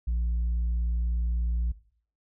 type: tone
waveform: sine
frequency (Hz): 58.27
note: A#1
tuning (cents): 0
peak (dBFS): -22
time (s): 0.07-1.72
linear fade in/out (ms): 10
effects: noise-tail reverb RT60 0.5 s tail -18 dB re dry + tanh soft clip ceiling -23 dBFS